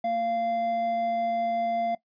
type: tone pair together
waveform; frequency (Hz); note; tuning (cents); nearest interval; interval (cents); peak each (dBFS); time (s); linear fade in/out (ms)
triangle; 228.5 / 690.9; A#3 / F5; -34 / -19; octave + perfect fifth; 1915; -34 / -23; 0.04-1.95; 5
effects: noise-tail reverb RT60 0.1 s tail -18 dB re dry + resampled to 11025 Hz